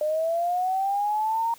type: linear sweep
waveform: sine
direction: up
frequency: 600 to 932.3 Hz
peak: -22 dBFS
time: 0.01-1.54 s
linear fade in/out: 2 ms
effects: white hiss -51 dBFS RMS until 1.58 s